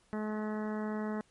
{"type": "harmonic tone", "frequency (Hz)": 213.7, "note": "G#3", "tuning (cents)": 50, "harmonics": [1, 2, 3, 4, 5, 6, 7, 8, 9], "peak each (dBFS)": [-34, -40, -44, -46, -48, -50, -51, -52, -53], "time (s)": [0.13, 1.21], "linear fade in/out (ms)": 0, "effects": ["pink hiss -68 dBFS RMS until 1.3 s", "MP3 48 kbps"]}